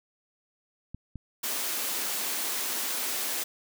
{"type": "clicks", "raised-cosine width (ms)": 5, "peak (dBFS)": [-26, -26], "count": 2, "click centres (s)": [0.946, 1.157]}
{"type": "high-pass noise", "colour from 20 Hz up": "white", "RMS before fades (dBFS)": -31, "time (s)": [1.43, 3.44], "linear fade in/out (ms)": 10, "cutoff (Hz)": 210, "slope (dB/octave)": 48}
{"effects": []}